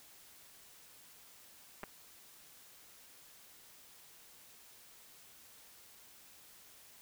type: clicks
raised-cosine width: 0.5 ms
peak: -28 dBFS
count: 2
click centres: 1.833 / 1.838 s
effects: white hiss -59 dBFS RMS until 7.01 s